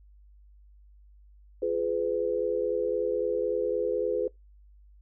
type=chord; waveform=sine; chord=F diminished; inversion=none; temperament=just; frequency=349.2 / 419.1 / 502.9 Hz; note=F4 / Ab4 / Cb5; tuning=0 / +16 / +31 cents; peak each=-33 / -29 / -28 dBFS; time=1.62-4.28 s; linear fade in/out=5 ms; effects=noise-tail reverb RT60 0.2 s tail -25 dB re dry + added 50 Hz sine -52 dBFS peak until 5.01 s